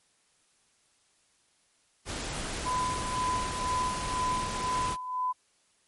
pink noise, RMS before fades -35 dBFS, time 2.05-4.97 s, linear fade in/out 50 ms
sine tone with tremolo, 1006 Hz, B5, 32 cents sharp, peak -26 dBFS, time 2.65-5.33 s, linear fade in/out 20 ms, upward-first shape sine, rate 2 Hz, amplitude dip 65%
effects white hiss -68 dBFS RMS until 5.87 s + MP3 48 kbps

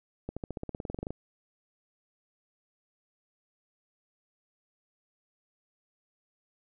accelerating click train, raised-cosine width 2 ms, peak -22 dBFS, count 16, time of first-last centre 0.29-1.106 s, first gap 76 ms, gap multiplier 0.95, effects none

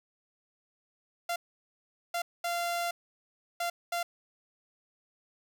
sawtooth tone bursts at uneven times, 691 Hz, F5, 19 cents flat, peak -26 dBFS, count 5, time 1.29-1.36 / 2.14-2.22 / 2.44-2.91 / 3.6-3.7 / 3.92-4.03 s, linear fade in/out 5 ms, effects none

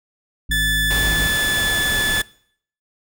harmonic tone, 53.2 Hz, G#1, 42 cents sharp, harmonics 1 / 2 / 3 / 5, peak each -22 / -37 / -31 / -37 dBFS, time 0.49-1.27 s, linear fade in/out 5 ms
30% pulse tone with pitch glide, 1741 to 1731 Hz, A6 to A6, -19 to -29 cents, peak -15 dBFS, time 0.51-2.22 s, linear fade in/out 5 ms, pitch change -10 cents, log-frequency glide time 0.65-1.66 s
pink noise, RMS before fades -26 dBFS, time 0.9-2.22 s, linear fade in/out 10 ms
effects noise-tail reverb RT60 0.6 s tail -22 dB re dry

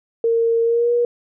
sine tone with pitch glide, 460 to 478.7 Hz, A#4 to A#4, -23 to +46 cents, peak -14 dBFS, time 0.24-1.05 s, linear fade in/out 2 ms, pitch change +69 cents, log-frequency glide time 0.63-0.92 s, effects none

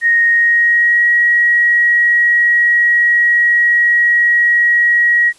sine tone with pitch glide, 1864.7 to 1902.8 Hz, A#6 to A#6, 0 to +35 cents, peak -8 dBFS, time 0.01-5.33 s, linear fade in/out 50 ms, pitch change +35 cents, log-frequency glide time 0.29-1.04 s, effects white hiss -47 dBFS RMS until 5.38 s + resampled to 24000 Hz

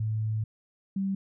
sine tone pair in turn, 109.1 / 194.39 Hz, A2 / G3, -14 / -14 cents, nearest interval minor seventh, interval 1000 cents, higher second, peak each -26 dBFS, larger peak neither, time 0-0.44 / 0.96-1.15 s, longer first, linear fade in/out 5 ms, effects none

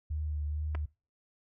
sine tone with vibrato, 75.3 Hz, D2, 44 cents sharp, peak -31 dBFS, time 0.1-0.86 s, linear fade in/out 10 ms, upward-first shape sine, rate 2.2 Hz, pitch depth 28 cents each way
clicks, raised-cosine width 0.5 ms, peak -26 dBFS, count 2, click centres 0.749 / 0.752 s
effects noise-tail reverb RT60 0.3 s tail -22 dB re dry

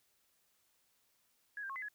sine tone with pitch steps, 1670 / 1586 / 1087 / 2031 / 1685 Hz, G#6 / G6 / C#6 / B6 / G#6, +9 / +20 / -34 / +48 / +25 cents, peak -40 dBFS, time 1.57-1.885 s, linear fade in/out 2 ms, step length 63 ms, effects white hiss -75 dBFS RMS until 1.94 s

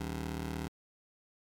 20% pulse ring-modulated tone, 116.54 Hz, A#2, in tune, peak -28 dBFS, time 0-0.68 s, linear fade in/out 5 ms, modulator 40 Hz, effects AAC 64 kbps

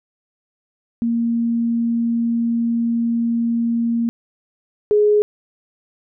sine tone pair in turn, 232.8 / 418.4 Hz, A#3 / G#4, -2 / +13 cents, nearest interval minor seventh, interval 1015 cents, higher second, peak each -16 / -11 dBFS, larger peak second, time 1.02-4.09 / 4.91-5.22 s, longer first, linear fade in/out 0 ms, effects none

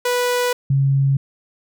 sawtooth / sine tone pair in turn, 491.8 / 137.21 Hz, B4 / C#3, -7 / -17 cents, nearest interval octave + minor seventh, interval 2210 cents, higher first, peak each -13 dBFS, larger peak neither, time 0.05-0.53 / 0.7-1.17 s, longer first, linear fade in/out 5 ms, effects none

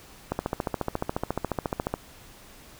click train, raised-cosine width 1 ms, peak -12 dBFS, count 24, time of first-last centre 0.32-1.94 s, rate 14.2 Hz, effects pink hiss -50 dBFS RMS until 2.79 s

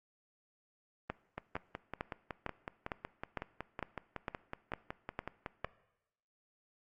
two click trains, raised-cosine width 0.5 ms, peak -21 / -24 dBFS, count 11 / 24, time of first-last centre 1.1-5.645 / 1.38-5.647 s, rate 2.2 / 5.39 Hz, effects noise-tail reverb RT60 0.9 s tail -19 dB re dry + Opus 32 kbps

